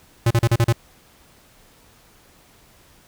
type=tone bursts; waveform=square; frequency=116.4 Hz; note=A#2; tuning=2 cents flat; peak=-14 dBFS; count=6; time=0.26-0.727 s; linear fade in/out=5 ms; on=47 ms; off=37 ms; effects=pink hiss -53 dBFS RMS until 3.07 s

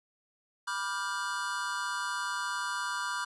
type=chord; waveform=square; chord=G dominant seventh; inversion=first; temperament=just; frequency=980 / 1176 / 1411.2 / 1568 Hz; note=B5 / D6 / F6 / G6; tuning=-14 / +2 / +18 / 0 cents; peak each=-38 / -38 / -38 / -39 dBFS; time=0.67-3.25 s; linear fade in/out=10 ms; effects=resampled to 24000 Hz

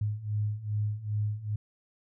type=beating tone pair; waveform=sine; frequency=103.83 / 106.33 Hz; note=G#2 / G#2; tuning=0 / +41 cents; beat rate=2.5 Hz; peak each=-33 / -30 dBFS; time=0.01-1.56 s; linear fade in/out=5 ms; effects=none

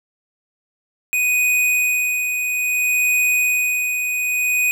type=tone with tremolo; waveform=square; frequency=2489 Hz; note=D#7; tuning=in tune; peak=-15 dBFS; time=1.13-4.71 s; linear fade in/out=0 ms; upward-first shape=sine; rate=0.6 Hz; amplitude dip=45%; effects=none

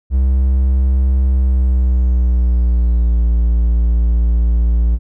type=tone with pitch glide; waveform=triangle; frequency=65.2 to 57.75 Hz; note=C2 to A#1; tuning=-5 to -16 cents; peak=-8 dBFS; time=0.1-4.99 s; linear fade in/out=50 ms; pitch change=-211 cents; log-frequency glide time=1.25-3.22 s; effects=none

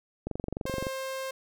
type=click train; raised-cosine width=2 ms; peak=-19 dBFS; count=15; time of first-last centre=0.27-0.868 s; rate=23.4 Hz
type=tone; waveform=sawtooth; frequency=530 Hz; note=C5; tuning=22 cents sharp; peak=-29 dBFS; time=0.66-1.31 s; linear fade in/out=5 ms
effects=none

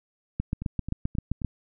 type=two click trains; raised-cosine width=5 ms; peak=-21 / -14 dBFS; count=4 / 9; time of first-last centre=0.62-1.418 / 0.4-1.447 s; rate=3.76 / 7.64 Hz; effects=none

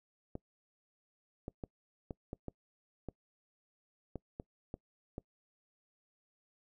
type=clicks; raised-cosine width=2 ms; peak=-27 dBFS; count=11; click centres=0.354 / 1.481 / 1.638 / 2.108 / 2.331 / 2.483 / 3.087 / 4.157 / 4.399 / 4.741 / 5.181 s; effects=noise-tail reverb RT60 0.1 s tail -24 dB re dry

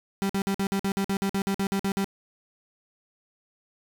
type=tone bursts; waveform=35% pulse; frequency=196 Hz; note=G3; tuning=in tune; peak=-22 dBFS; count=15; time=0.22-2.044 s; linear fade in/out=0 ms; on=74 ms; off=51 ms; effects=none

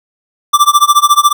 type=tone with tremolo; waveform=square; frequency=1174.7 Hz; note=D6; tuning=in tune; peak=-3 dBFS; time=0.53-1.33 s; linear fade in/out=10 ms; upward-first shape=sine; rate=14 Hz; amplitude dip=95%; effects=none

